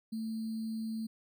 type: tone with sample-and-hold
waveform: sine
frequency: 222.2 Hz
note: A3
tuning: 17 cents sharp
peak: -34 dBFS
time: 0.12-1.07 s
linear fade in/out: 10 ms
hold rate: 4410 Hz
effects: none